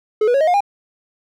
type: tone with pitch steps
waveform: triangle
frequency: 428.4 / 486.5 / 552.4 / 627.2 / 712.2 / 808.7 Hz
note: A4 / B4 / C#5 / D#5 / F5 / G#5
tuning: -46 / -26 / -6 / +14 / +34 / -46 cents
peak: -10 dBFS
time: 0.21-0.606 s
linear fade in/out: 5 ms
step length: 66 ms
effects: none